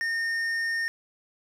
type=tone with tanh clipping; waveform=triangle; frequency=1830 Hz; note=A#6; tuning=32 cents flat; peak=-27 dBFS; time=0.01-0.88 s; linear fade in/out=0 ms; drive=12 dB; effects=none